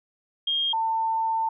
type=tone pair in turn; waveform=sine; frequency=3229 / 896.2 Hz; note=G#7 / A5; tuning=-49 / +32 cents; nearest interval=octave + minor seventh; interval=2219 cents; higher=first; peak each=-22 dBFS; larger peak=neither; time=0.47-0.73 / 0.73-1.49 s; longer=second; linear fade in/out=5 ms; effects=none